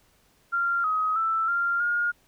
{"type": "tone with pitch steps", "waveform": "sine", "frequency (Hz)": [1386, 1264, 1325, 1390, 1424], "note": ["F6", "D#6", "E6", "F6", "F6"], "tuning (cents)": [-14, 27, 9, -9, 33], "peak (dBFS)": -22, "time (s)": [0.52, 2.12], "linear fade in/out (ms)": 20, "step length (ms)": 320, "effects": ["pink hiss -63 dBFS RMS until 2.27 s"]}